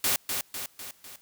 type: noise with echo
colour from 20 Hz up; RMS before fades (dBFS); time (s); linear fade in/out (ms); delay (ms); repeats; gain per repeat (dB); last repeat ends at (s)
white; -25; 0.04-0.16; 2; 250; 4; -5; 1.16
effects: white hiss -60 dBFS RMS until 1.21 s